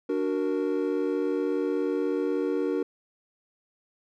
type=chord; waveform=triangle; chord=D augmented; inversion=none; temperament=equal; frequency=293.7 / 370 / 466.2 Hz; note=D4 / F#4 / A#4; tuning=0 / 0 / 0 cents; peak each=-27 dBFS; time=0.09-2.83 s; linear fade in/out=5 ms; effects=none